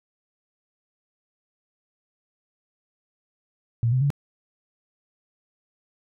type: tone with pitch steps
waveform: sine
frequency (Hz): 116.54 / 128.56 / 141.83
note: A#2 / C3 / C#3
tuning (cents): 0 / -30 / +40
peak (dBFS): -18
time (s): 3.83-4.103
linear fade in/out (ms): 0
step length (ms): 91
effects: none